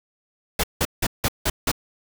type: noise bursts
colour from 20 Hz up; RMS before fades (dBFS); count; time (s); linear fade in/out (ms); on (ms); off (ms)
pink; -21; 6; 0.59-1.716; 5; 46; 170
effects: none